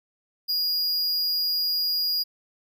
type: tone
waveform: square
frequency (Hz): 4865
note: D#8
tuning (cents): -40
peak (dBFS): -23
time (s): 0.48-2.24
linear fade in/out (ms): 20
effects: none